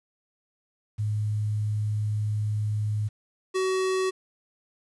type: tone pair in turn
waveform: sine / square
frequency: 105.8 / 376.3 Hz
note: G#2 / F#4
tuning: +33 / +29 cents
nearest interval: octave + minor seventh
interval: 2196 cents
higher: second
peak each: -24 dBFS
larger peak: neither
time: 0.98-3.09 / 3.54-4.11 s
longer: first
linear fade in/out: 20 ms
effects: resampled to 22050 Hz + 9-bit